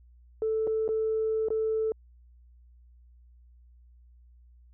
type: tone with dropouts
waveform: sine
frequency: 440 Hz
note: A4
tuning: in tune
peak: -24 dBFS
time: 0.42-1.92 s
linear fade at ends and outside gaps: 1 ms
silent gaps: 0.67-0.674 / 0.879-0.889 / 1.485-1.504 s
effects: tanh soft clip ceiling -20 dBFS + added 60 Hz sine -53 dBFS peak until 4.73 s